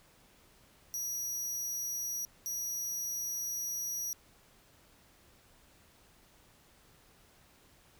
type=tone bursts at uneven times; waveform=sawtooth; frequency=5790 Hz; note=F#8; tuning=38 cents flat; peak=-32 dBFS; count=2; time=0.94-2.25 / 2.46-4.13 s; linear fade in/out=0 ms; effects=pink hiss -63 dBFS RMS until 7.99 s